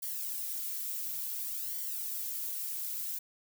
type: noise with flanger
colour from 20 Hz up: violet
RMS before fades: -37 dBFS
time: 0.02-3.19 s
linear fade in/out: 10 ms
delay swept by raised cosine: 0.77 to 2.97 ms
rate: 0.57 Hz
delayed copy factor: -0.85
effects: none